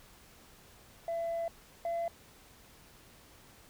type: tone pair in turn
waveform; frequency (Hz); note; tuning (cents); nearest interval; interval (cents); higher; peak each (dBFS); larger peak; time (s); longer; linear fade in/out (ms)
sine; 671 / 678; E5 / E5; +31 / +49; unison; 18; second; -30 / -29; second; 1.08-1.48 / 1.85-2.08; first; 2
effects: tanh soft clip ceiling -30 dBFS + pink hiss -58 dBFS RMS until 3.69 s